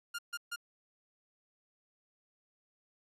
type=tone bursts; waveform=sawtooth; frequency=1407 Hz; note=F6; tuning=12 cents sharp; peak=-33 dBFS; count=3; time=0.14-0.561 s; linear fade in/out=10 ms; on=47 ms; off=140 ms; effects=resampled to 32000 Hz